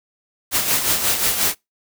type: noise with tremolo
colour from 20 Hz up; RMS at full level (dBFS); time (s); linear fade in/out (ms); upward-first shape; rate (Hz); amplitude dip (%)
white; -17; 0.51-1.55; 50; sine; 5.6; 55
effects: noise-tail reverb RT60 0.2 s tail -26 dB re dry